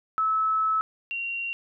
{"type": "tone pair in turn", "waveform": "sine", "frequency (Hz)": [1300, 2755], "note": ["E6", "F7"], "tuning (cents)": [-24, -24], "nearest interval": "octave + minor second", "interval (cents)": 1300, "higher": "second", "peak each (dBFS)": [-21, -28], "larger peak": "first", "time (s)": [[0.18, 0.81], [1.11, 1.53]], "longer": "first", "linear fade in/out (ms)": 0, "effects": []}